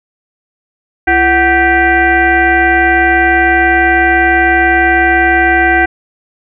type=tone with frequency modulation; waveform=sine; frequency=1151 Hz; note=D6; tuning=35 cents flat; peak=-6 dBFS; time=1.07-5.86 s; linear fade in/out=10 ms; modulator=406 Hz; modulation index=2.3; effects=none